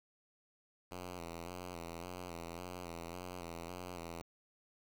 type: tone with vibrato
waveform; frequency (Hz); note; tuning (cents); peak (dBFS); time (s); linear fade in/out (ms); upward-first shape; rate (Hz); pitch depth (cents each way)
5% pulse; 86.9; F2; -8; -33; 0.91-4.22; 5; square; 1.8; 55
effects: 10-bit